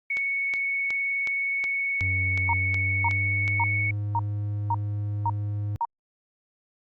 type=tone with vibrato; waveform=sine; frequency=2217 Hz; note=C#7; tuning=in tune; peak=-24 dBFS; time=0.1-3.91 s; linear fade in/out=5 ms; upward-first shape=sine; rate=19 Hz; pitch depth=9 cents each way
type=click train; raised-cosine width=0.2 ms; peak=-18 dBFS; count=10; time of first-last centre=0.17-3.479 s; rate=2.72 Hz
type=tone with pitch glide; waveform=triangle; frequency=92.5 to 103.23 Hz; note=F#2 to G#2; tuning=0 to -10 cents; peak=-24 dBFS; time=2.01-5.76 s; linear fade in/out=0 ms; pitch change=+190 cents; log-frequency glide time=2.53-3.89 s
type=tone bursts; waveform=sine; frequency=932.3 Hz; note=A#5; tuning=in tune; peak=-22 dBFS; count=7; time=2.49-5.851 s; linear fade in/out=2 ms; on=43 ms; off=510 ms
effects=Opus 32 kbps